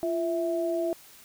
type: tone pair together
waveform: sine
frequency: 343.6 / 657.7 Hz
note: F4 / E5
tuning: -28 / -4 cents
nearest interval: major seventh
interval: 1124 cents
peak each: -28 dBFS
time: 0.03-0.93 s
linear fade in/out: 0 ms
effects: white hiss -52 dBFS RMS until 1.24 s